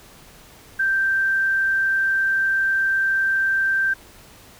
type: tone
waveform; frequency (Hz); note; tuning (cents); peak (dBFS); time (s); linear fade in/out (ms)
sine; 1568; G6; 0; -17; 0.79-3.94; 10
effects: pink hiss -47 dBFS RMS until 4.59 s